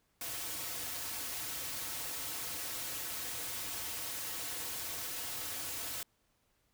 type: noise with comb filter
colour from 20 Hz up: white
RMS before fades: -40 dBFS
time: 0.21-6.03 s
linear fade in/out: 2 ms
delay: 5 ms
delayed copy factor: -0.7
effects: pink hiss -75 dBFS RMS until 6.73 s